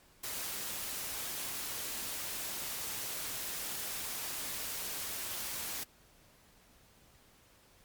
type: noise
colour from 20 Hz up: white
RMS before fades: -39 dBFS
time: 0.23-5.84 s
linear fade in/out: 10 ms
effects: pink hiss -63 dBFS RMS until 7.84 s + MP3 96 kbps